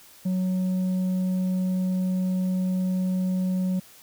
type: tone with tanh clipping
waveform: sine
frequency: 185 Hz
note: F#3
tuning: in tune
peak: -23 dBFS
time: 0.25-3.8 s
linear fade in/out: 10 ms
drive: 4 dB
effects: white hiss -51 dBFS RMS until 4.02 s